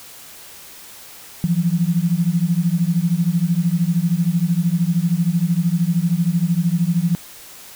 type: beating tone pair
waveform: sine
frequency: 165.1 / 178.1 Hz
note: E3 / F3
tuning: +3 / +34 cents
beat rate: 13 Hz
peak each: -18 dBFS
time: 1.44-7.15 s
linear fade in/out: 0 ms
effects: white hiss -40 dBFS RMS until 7.75 s